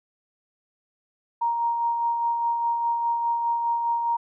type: tone with tremolo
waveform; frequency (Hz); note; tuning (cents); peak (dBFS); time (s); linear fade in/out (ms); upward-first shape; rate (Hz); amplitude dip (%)
sine; 936; A#5; +7; -20; 1.41-4.17; 10; sine; 4.9; 35
effects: none